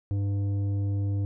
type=tone with tanh clipping; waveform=triangle; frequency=100 Hz; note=G2; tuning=35 cents sharp; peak=-26 dBFS; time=0.11-1.25 s; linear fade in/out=0 ms; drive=13 dB; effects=none